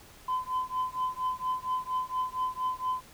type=tone with tremolo; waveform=sine; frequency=1019 Hz; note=C6; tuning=46 cents flat; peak=-23 dBFS; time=0.28-3.01 s; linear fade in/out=5 ms; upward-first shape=triangle; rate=4.3 Hz; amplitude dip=100%; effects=tanh soft clip ceiling -24 dBFS + pink hiss -53 dBFS RMS until 3.13 s

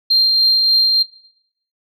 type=tone with tremolo; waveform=sine; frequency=4181 Hz; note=C8; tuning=2 cents flat; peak=-8 dBFS; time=0.1-1.03 s; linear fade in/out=10 ms; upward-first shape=triangle; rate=3.4 Hz; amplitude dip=35%; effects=noise-tail reverb RT60 0.7 s tail -17 dB re dry + tanh soft clip ceiling -6 dBFS

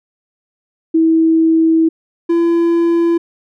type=tone pair in turn; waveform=sine / triangle; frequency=324.2 / 337.8 Hz; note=E4 / E4; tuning=-29 / +42 cents; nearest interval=minor second; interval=71 cents; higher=second; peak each=-8 / -8 dBFS; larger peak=neither; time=0.94-1.89 / 2.29-3.18 s; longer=first; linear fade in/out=10 ms; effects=none

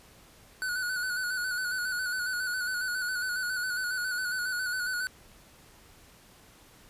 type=tone with vibrato; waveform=square; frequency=1480 Hz; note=F#6; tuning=in tune; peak=-30 dBFS; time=0.62-5.07 s; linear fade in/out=0 ms; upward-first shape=square; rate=7.3 Hz; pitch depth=38 cents each way; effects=pink hiss -56 dBFS RMS until 6.89 s + resampled to 32000 Hz

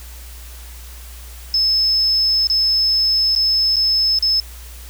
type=tone with dropouts; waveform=sine; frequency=5220 Hz; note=E8; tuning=18 cents flat; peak=-13 dBFS; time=1.54-4.4 s; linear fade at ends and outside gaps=1 ms; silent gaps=2.471-2.499 / 3.351-3.361 / 3.759-3.766 / 4.188-4.225 s; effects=added 60 Hz sine -34 dBFS peak until 4.89 s + white hiss -41 dBFS RMS until 4.89 s

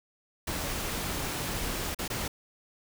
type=noise with dropouts; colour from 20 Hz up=pink; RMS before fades=-33 dBFS; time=0.47-2.28 s; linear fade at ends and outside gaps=5 ms; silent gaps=1.947-1.988 / 2.079-2.1 s; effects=none

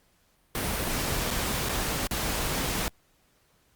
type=noise with dropouts; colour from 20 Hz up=pink; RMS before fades=-29 dBFS; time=0.55-2.88 s; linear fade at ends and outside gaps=0 ms; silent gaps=1.304-1.31 / 1.688-1.694 / 2.07-2.111 s; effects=pink hiss -66 dBFS RMS until 3.75 s + Opus 48 kbps

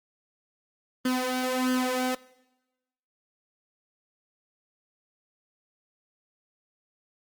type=tone with flanger; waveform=sawtooth; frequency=254.6 Hz; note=C4; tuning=47 cents flat; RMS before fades=-27 dBFS; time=1.05-2.15 s; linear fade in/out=5 ms; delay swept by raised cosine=0.63 to 2.63 ms; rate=1.5 Hz; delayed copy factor=+0.75; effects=noise-tail reverb RT60 1.0 s tail -21 dB re dry + Opus 24 kbps

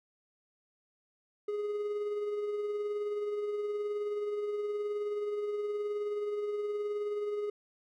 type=tone with tremolo; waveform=triangle; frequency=415.3 Hz; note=G#4; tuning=in tune; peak=-28 dBFS; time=1.48-7.5 s; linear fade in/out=5 ms; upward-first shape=triangle; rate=19 Hz; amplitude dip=40%; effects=none

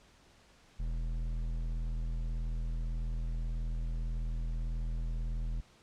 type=tone with hard clipping; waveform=sine; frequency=40.86 Hz; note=E1; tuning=14 cents flat; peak=-34 dBFS; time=0.79-5.61 s; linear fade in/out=10 ms; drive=9 dB; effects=pink hiss -62 dBFS RMS until 5.82 s + low-pass 7000 Hz 12 dB/octave

